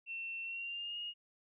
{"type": "tone with pitch glide", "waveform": "sine", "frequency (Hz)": [2700, 2861], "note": ["E7", "F7"], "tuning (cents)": [41, 41], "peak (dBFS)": -39, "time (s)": [0.06, 1.14], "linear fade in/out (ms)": 50, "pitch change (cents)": 100, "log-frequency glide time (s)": [0.43, 0.98], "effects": []}